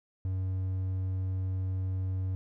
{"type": "tone", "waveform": "triangle", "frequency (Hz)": 93.8, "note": "F#2", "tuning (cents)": 24, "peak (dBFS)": -27, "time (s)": [0.25, 2.35], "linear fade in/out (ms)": 0, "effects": []}